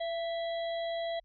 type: harmonic tone with a mistuned harmonic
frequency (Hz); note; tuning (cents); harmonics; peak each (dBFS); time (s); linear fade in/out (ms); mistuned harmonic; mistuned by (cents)
659.3; E5; 0; 1 / 3 / 5 / 6; -32 / -45 / -45 / -48; 0-1.2; 10; 1; +31
effects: added 42 Hz sine -63 dBFS peak until 1.24 s